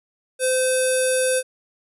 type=tone with low-pass filter; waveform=square; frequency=515 Hz; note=C5; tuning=28 cents flat; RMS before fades=-20 dBFS; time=0.39-1.43 s; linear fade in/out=50 ms; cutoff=10000 Hz; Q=8; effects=none